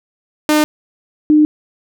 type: tone pair in turn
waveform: sawtooth / sine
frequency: 303.3 / 303.3 Hz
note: D#4 / D#4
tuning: -44 / -44 cents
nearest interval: unison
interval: 0 cents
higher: neither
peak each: -6 / -6 dBFS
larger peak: neither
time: 0.49-0.64 / 1.3-1.45 s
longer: neither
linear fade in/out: 0 ms
effects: none